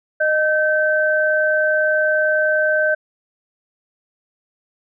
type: tone pair together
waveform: sine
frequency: 616 / 1545.5 Hz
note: D#5 / G6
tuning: -17 / -25 cents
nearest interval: octave + major third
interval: 1592 cents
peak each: -17 dBFS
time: 0.2-2.95 s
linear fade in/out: 10 ms
effects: none